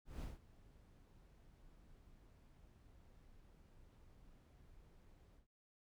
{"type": "noise with ADSR envelope", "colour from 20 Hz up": "brown", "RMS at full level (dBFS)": -45, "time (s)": [0.05, 5.47], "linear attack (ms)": 170, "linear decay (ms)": 160, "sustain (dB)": -19, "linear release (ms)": 120, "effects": []}